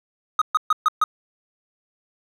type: tone bursts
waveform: triangle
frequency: 1255 Hz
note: D#6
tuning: 15 cents sharp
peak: -12 dBFS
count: 5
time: 0.39-1.04 s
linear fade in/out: 2 ms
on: 26 ms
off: 130 ms
effects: none